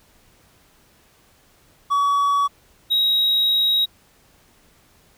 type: tone pair in turn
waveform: triangle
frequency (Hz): 1133 / 3811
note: C#6 / A#7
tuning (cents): +37 / +38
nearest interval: octave + major sixth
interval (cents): 2101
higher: second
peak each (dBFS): -14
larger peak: neither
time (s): 1.9-2.48 / 2.9-3.86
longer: second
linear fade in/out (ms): 20
effects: pink hiss -56 dBFS RMS until 5.17 s